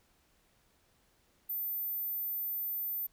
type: tone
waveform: sine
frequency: 14080 Hz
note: A9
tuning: in tune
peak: -33 dBFS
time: 1.49-3.07 s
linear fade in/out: 10 ms
effects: pink hiss -70 dBFS RMS until 3.12 s